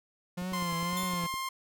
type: tone with vibrato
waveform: 45% pulse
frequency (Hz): 176.2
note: F3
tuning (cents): +16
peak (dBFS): -33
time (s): 0.37-1.27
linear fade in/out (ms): 10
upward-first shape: triangle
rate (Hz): 1.9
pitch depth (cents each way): 99
type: click train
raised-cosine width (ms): 3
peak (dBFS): -32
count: 10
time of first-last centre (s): 0.42-1.34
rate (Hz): 9.78
type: tone with pitch glide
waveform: sawtooth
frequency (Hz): 1046.5 to 1058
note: C6 to C6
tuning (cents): 0 to +19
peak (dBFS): -29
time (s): 0.53-1.49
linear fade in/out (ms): 5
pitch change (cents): +19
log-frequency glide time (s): 0.91-1.08
type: tone with exponential decay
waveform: 5% pulse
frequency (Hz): 3520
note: A7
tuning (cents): 0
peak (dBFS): -27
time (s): 0.97-1.48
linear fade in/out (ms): 0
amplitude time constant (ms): 110
effects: none